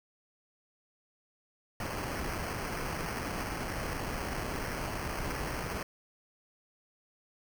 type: noise with sample-and-hold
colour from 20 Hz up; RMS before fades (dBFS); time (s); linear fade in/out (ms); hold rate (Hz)
pink; -36; 1.8-5.83; 2; 3675
effects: none